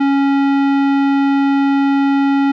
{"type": "tone with tanh clipping", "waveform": "sine", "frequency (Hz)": 277.2, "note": "C#4", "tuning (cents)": 0, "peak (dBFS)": -13, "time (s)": [0, 2.52], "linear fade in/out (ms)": 10, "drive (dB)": 17, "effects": []}